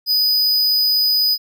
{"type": "tone", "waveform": "square", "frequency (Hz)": 4978, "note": "D#8", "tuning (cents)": 0, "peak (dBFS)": -14, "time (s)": [0.06, 1.38], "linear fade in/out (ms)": 50, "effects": []}